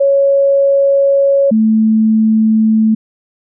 sine tone pair in turn, 554.4 / 219.5 Hz, C#5 / A3, 0 / -4 cents, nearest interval octave + major third, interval 1604 cents, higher first, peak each -7 dBFS, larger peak neither, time 0-1.51 / 1.51-2.95 s, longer first, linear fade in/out 10 ms, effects none

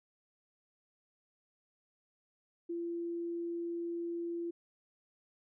sine tone, 340.8 Hz, F4, 42 cents flat, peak -35 dBFS, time 2.69-4.51 s, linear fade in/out 10 ms, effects none

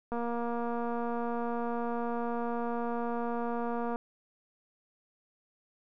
click train, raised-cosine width 1 ms, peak -22 dBFS, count 907, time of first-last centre 0.12-3.959 s, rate 236 Hz, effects none

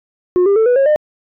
sine tone with pitch steps, 360 / 399.4 / 443.2 / 491.8 / 545.7 / 605.4 Hz, F#4 / G4 / A4 / B4 / C#5 / D#5, -47 / +32 / +13 / -7 / -27 / -48 cents, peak -6 dBFS, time 0.36-0.96 s, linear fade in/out 0 ms, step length 100 ms, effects tanh soft clip ceiling -8 dBFS

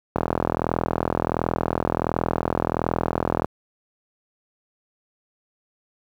click train, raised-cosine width 1 ms, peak -6 dBFS, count 137, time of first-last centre 0.16-3.445 s, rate 41.4 Hz, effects high-pass 60 Hz 12 dB/octave + 8-bit

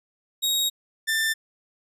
sawtooth tone pair in turn, 3776 / 1782 Hz, A#7 / A6, +22 / +22 cents, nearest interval octave + minor second, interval 1300 cents, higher first, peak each -18 dBFS, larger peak neither, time 0.42-0.7 / 1.07-1.34 s, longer first, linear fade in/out 20 ms, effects resampled to 32000 Hz

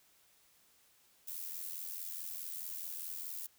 violet noise with amplitude modulation, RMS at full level -40 dBFS, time 1.27-3.47 s, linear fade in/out 10 ms, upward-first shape sine, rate 84.7 Hz, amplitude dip 65%, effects white hiss -68 dBFS RMS until 3.58 s

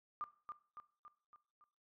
sine tone with echo, 1200 Hz, D6, 37 cents sharp, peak -38 dBFS, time 0.21-0.24 s, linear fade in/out 0 ms, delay 280 ms, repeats 5, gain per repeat -5 dB, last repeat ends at 1.64 s, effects noise-tail reverb RT60 0.5 s tail -18 dB re dry

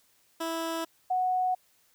15% pulse / sine tone pair in turn, 328.5 / 737.5 Hz, E4 / F#5, -6 / -6 cents, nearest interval octave + major second, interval 1400 cents, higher second, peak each -24 dBFS, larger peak neither, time 0.4-0.85 / 1.1-1.55 s, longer neither, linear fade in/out 10 ms, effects white hiss -66 dBFS RMS until 1.94 s

